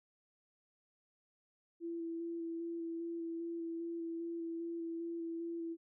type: tone with vibrato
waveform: sine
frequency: 334.4 Hz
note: E4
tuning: 25 cents sharp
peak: -38 dBFS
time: 1.8-5.77 s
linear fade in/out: 50 ms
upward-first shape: square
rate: 2.5 Hz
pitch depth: 13 cents each way
effects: none